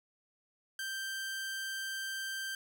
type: tone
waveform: sawtooth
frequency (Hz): 1569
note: G6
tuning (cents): +1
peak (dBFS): -33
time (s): 0.79-2.55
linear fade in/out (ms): 2
effects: none